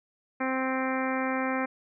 harmonic tone, 261.6 Hz, C4, in tune, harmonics 1 / 2 / 3 / 4 / 5 / 6 / 7 / 8 / 9, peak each -30 / -33 / -35 / -36 / -37 / -38 / -38 / -39 / -40 dBFS, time 0.4-1.66 s, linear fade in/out 10 ms, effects none

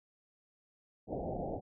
white low-pass noise, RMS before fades -38 dBFS, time 1.07-1.61 s, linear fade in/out 50 ms, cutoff 790 Hz, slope 96 dB/octave, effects none

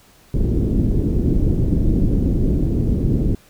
pink low-pass noise, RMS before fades -17 dBFS, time 0.34-3.35 s, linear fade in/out 2 ms, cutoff 350 Hz, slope 24 dB/octave, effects pink hiss -51 dBFS RMS until 3.49 s

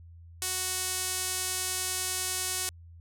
sawtooth tone with band-pass filter, 370 Hz, F#4, in tune, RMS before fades -32 dBFS, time 0.42-2.69 s, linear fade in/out 0 ms, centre 9000 Hz, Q 1.2, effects added 84 Hz sine -47 dBFS peak until 3 s

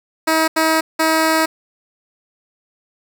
10% pulse tone bursts at uneven times, 319.5 Hz, D#4, 46 cents sharp, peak -5 dBFS, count 3, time 0.27-0.48 / 0.56-0.81 / 0.99-1.46 s, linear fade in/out 10 ms, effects none

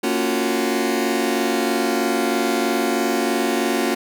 sawtooth chord, Gb major seventh, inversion first, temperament just, 231.2 / 277.5 / 346.9 / 370 Hz, Bb3 / Db4 / F4 / Gb4, -14 / +2 / -12 / 0 cents, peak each -20 dBFS, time 0.03-3.95 s, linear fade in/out 10 ms, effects none

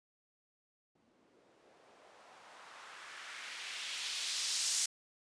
violet noise with low-pass filter sweep, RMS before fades -42 dBFS, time 0.95-4.86 s, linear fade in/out 5 ms, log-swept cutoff 250 to 6600 Hz, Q 1.3, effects resampled to 22050 Hz

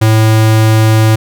square tone, 110 Hz, A2, in tune, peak -6 dBFS, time 0.01-1.16 s, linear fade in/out 10 ms, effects none

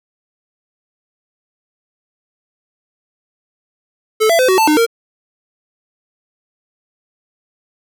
square tone with pitch steps, 435.5 / 670 / 511 / 374.9 / 885 / 303.7 / 461.4 Hz, A4 / E5 / C5 / F#4 / A5 / D#4 / A#4, -18 / +28 / -41 / +23 / +10 / -42 / -18 cents, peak -10 dBFS, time 4.2-4.865 s, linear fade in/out 20 ms, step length 95 ms, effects none

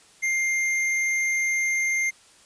sine tone with hard clipping, 2107 Hz, C7, 12 cents sharp, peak -23 dBFS, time 0.22-2.11 s, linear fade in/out 20 ms, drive 14 dB, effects white hiss -54 dBFS RMS until 2.45 s + resampled to 22050 Hz

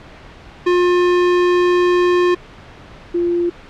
square / sine tone pair in turn, 355.8 / 346.9 Hz, F4 / F4, +32 / -12 cents, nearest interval unison, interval 44 cents, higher first, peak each -12 / -14 dBFS, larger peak first, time 0.66-2.35 / 3.14-3.5 s, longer first, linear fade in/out 10 ms, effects pink hiss -39 dBFS RMS until 3.69 s + low-pass 3000 Hz 12 dB/octave

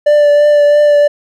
triangle tone with vibrato, 587.3 Hz, D5, in tune, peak -3 dBFS, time 0.06-1.08 s, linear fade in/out 10 ms, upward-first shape triangle, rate 3 Hz, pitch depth 19 cents each way, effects none

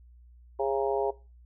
harmonic tone with a mistuned harmonic, 136.5 Hz, C#3, 26 cents flat, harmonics 3 / 4 / 5 / 6 / 7, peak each -29 / -31 / -33 / -35 / -36 dBFS, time 0.59-1.11 s, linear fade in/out 10 ms, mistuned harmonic 7, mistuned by -33 cents, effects noise-tail reverb RT60 0.3 s tail -20 dB re dry + added 60 Hz sine -51 dBFS peak until 1.45 s

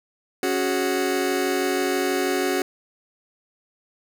sawtooth chord, C# suspended fourth, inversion none, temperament just, 277.2 / 369.6 / 415.8 Hz, C#4 / F#4 / G#4, 0 / -2 / +2 cents, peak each -22 / -19 / -24 dBFS, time 0.43-2.62 s, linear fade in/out 2 ms, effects none

